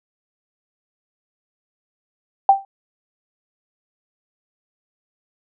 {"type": "tone with exponential decay", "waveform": "sine", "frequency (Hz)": 784, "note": "G5", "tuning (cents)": 0, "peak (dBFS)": -4, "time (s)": [2.49, 2.65], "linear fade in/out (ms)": 2, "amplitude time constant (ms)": 34, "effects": []}